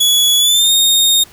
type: tone with pitch glide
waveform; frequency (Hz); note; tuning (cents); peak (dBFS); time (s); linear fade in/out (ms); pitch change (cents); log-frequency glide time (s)
sawtooth; 3388 to 3695; G#7 to A#7; +34 to -16; -6; 0-1.24; 10; +150; 0.38-0.72
effects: pink hiss -42 dBFS RMS until 1.32 s